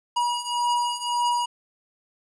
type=beating tone pair; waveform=square; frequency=961 / 962.8 Hz; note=B5 / B5; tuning=-48 / -44 cents; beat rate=1.8 Hz; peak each=-28 / -25 dBFS; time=0.16-1.46 s; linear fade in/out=10 ms; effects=resampled to 24000 Hz + 10-bit